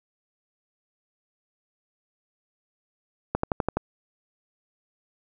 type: click train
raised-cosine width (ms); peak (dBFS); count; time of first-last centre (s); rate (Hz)
1; -9; 6; 3.35-3.77; 11.9
effects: none

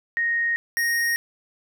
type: tone pair in turn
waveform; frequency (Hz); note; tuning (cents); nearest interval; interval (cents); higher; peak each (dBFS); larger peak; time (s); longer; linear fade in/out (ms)
sine / square; 1864.7 / 1864.7; A#6 / A#6; 0 / 0; unison; 0; neither; -20 / -21; first; 0.17-0.56 / 0.77-1.16; neither; 0
effects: none

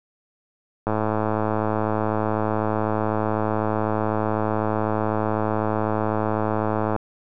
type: click train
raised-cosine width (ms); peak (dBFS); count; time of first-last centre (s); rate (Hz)
1; -9; 659; 0.87-6.963; 108
effects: none

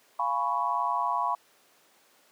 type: chord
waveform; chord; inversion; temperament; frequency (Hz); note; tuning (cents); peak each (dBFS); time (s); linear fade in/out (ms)
sine; C# dominant seventh; first; equal; 698.5 / 830.6 / 987.8 / 1108.7; E#5 / G#5 / B5 / C#6; 0 / 0 / 0 / 0; -33 / -33 / -28 / -30; 0.19-1.35; 5
effects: pink hiss -61 dBFS RMS until 2.31 s + high-pass 400 Hz 12 dB/octave

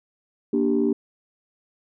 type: chord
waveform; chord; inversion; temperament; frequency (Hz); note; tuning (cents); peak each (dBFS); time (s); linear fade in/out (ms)
sine; G minor; first; just; 235.2 / 294 / 392; Bb3 / D4 / G4; +16 / +2 / 0; -22; 0.53-0.93; 5
effects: tanh soft clip ceiling -11 dBFS

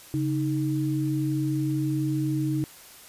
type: tone pair together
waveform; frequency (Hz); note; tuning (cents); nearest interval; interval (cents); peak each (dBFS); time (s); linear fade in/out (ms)
sine; 138.59 / 311.1; C#3 / D#4; 0 / 0; octave + major second; 1400; -26; 0.14-2.64; 0
effects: white hiss -48 dBFS RMS until 3.08 s + resampled to 32000 Hz

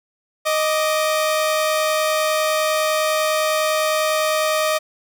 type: tone pair together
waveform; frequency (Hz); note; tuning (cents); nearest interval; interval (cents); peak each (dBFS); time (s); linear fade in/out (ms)
sawtooth; 622.3 / 1174.7; D#5 / D6; 0 / 0; major seventh; 1100; -14 / -21; 0.45-4.79; 20
effects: none

